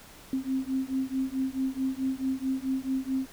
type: beating tone pair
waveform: sine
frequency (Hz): 261.9 / 266.5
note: C4 / C4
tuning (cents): +2 / +32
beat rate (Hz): 4.6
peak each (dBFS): -30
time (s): 0.33-3.26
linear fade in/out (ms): 2
effects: pink hiss -50 dBFS RMS until 3.32 s